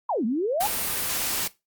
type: exponential two-way sweep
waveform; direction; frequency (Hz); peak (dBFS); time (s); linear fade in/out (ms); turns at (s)
sine; down then up; 1039 to 207.7 to 883; -22; 0.09-0.67; 5; 0.25
type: noise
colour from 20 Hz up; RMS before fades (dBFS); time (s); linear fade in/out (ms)
white; -27; 0.6-1.48; 10
effects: noise-tail reverb RT60 0.2 s tail -17 dB re dry + Opus 48 kbps